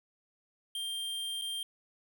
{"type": "tone with dropouts", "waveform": "square", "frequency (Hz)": 3180, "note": "G7", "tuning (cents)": 24, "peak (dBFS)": -35, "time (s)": [0.75, 1.63], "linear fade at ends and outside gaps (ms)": 2, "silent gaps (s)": [1.414, 1.419], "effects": []}